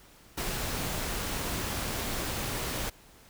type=noise; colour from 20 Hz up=pink; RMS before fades=-33 dBFS; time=0.37-2.9 s; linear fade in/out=10 ms; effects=pink hiss -56 dBFS RMS until 3.29 s